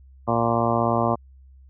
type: harmonic tone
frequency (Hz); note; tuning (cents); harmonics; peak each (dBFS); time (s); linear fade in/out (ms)
116.54; A#2; 0; 1 / 2 / 3 / 4 / 5 / 6 / 7 / 8 / 9 / 10; -27 / -26 / -29 / -30 / -26 / -26 / -30 / -31 / -27 / -31; 0.27-1.16; 20
effects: added 66 Hz sine -46 dBFS peak until 1.69 s